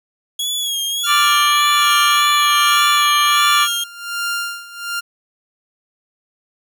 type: tone with vibrato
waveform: sawtooth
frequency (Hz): 3324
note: G#7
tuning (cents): +1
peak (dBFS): -16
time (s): 0.39-3.84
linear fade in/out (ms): 5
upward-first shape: sine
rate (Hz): 1.7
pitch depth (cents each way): 58
type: tone with tremolo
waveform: sawtooth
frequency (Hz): 1396.9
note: F6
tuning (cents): 0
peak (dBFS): -15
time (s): 1.03-5.01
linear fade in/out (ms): 20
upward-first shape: sine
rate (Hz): 1.3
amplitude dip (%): 85
type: harmonic tone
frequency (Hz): 587.3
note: D5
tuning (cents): 0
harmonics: 2 / 3 / 4 / 5 / 6 / 7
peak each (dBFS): -14 / -23 / -21 / -22 / -29 / -26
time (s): 1.06-3.68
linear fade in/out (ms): 50
effects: none